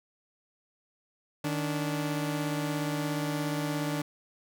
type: tone pair together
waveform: sawtooth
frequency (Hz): 153.25 / 289.5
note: D#3 / D4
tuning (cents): -26 / -25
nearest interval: major seventh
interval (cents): 1101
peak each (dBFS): -28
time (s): 1.44-4.02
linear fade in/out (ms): 5
effects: none